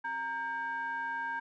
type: ring-modulated tone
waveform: triangle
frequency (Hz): 331.9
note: E4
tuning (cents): +12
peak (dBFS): -28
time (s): 0.04-1.4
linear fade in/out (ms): 10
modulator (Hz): 1260
effects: none